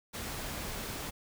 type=noise; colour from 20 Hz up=pink; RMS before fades=-39 dBFS; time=0.13-1.11 s; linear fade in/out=20 ms; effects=none